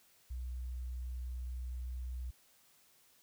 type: tone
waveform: sine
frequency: 62.1 Hz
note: B1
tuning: 10 cents sharp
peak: -38 dBFS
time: 0.3-2.31 s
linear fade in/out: 10 ms
effects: white hiss -67 dBFS RMS until 3.22 s